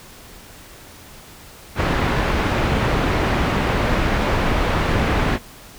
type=low-pass noise; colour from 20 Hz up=pink; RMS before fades=-19 dBFS; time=1.75-5.39 s; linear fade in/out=50 ms; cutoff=2300 Hz; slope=12 dB/octave; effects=pink hiss -42 dBFS RMS until 5.78 s